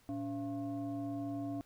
sine tone with frequency modulation, 283.5 Hz, C#4, 39 cents sharp, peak -36 dBFS, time 0.09-1.61 s, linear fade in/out 0 ms, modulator 398 Hz, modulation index 0.78, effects pink hiss -67 dBFS RMS until 1.65 s

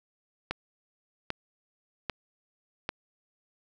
click train, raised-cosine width 0.3 ms, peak -14 dBFS, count 4, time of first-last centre 0.51-2.891 s, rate 1.26 Hz, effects none

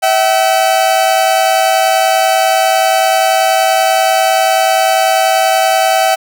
40% pulse tone pair together, 651 / 761.3 Hz, E5 / F#5, -22 / +49 cents, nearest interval minor third, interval 271 cents, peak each -12 / -10 dBFS, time 0.02-6.16 s, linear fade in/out 20 ms, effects none

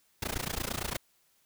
pink noise with amplitude modulation, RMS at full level -31 dBFS, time 0.22-0.97 s, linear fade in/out 5 ms, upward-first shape sine, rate 28.8 Hz, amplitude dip 95%, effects white hiss -69 dBFS RMS until 1.45 s

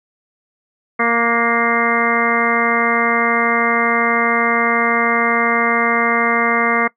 harmonic tone with a mistuned harmonic, 233.1 Hz, A#3, in tune, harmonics 1 / 2 / 3 / 4 / 5 / 6 / 7 / 8 / 9, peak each -22 / -21 / -23 / -26 / -19 / -24 / -27 / -24 / -19 dBFS, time 0.99-6.88 s, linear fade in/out 10 ms, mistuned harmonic 6, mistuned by +32 cents, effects noise-tail reverb RT60 0.1 s tail -21 dB re dry

